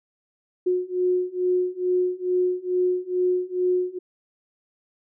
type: beating tone pair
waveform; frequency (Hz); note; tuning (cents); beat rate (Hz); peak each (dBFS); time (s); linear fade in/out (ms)
sine; 361.9 / 364.2; F#4 / F#4; -38 / -27; 2.3; -24 / -23; 0.66-3.99; 10
effects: none